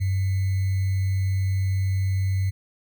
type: tone with sample-and-hold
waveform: sine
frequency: 95.6 Hz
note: G2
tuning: 43 cents flat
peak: -20 dBFS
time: 0-2.51 s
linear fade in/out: 20 ms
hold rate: 2100 Hz
effects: none